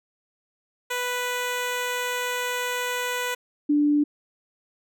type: tone pair in turn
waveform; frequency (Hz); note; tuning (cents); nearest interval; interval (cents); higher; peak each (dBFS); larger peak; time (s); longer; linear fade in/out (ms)
10% pulse / sine; 493.9 / 293.7; B4 / D4; 0 / 0; major sixth; 900; first; -17; neither; 0.9-3.35 / 3.69-4.04; first; 10
effects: none